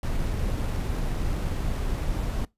brown noise with sample-and-hold, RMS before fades -27 dBFS, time 0.03-2.45 s, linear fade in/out 2 ms, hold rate 11025 Hz, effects noise-tail reverb RT60 0.2 s tail -23 dB re dry + resampled to 32000 Hz

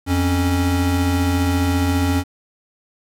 square tone pair together, 87.1 / 276 Hz, F2 / C#4, -4 / -7 cents, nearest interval octave + minor sixth, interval 1997 cents, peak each -19 / -20 dBFS, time 0.06-2.24 s, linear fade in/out 50 ms, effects resampled to 32000 Hz + 7-bit

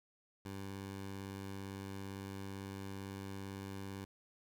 15% pulse tone, 97.8 Hz, G2, 4 cents flat, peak -37 dBFS, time 0.45-4.05 s, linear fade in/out 5 ms, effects none

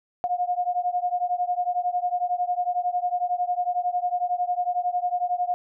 sine beating tone pair, 711 / 722 Hz, F5 / F#5, +31 / -43 cents, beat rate 11 Hz, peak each -25 / -26 dBFS, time 0.24-5.54 s, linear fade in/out 0 ms, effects none

